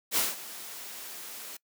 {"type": "noise with ADSR envelope", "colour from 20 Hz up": "white", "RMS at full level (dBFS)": -25, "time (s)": [0.11, 1.57], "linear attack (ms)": 59, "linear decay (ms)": 180, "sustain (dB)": -17, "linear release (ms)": 6, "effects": ["noise-tail reverb RT60 0.1 s tail -23 dB re dry", "high-pass 200 Hz 12 dB/octave"]}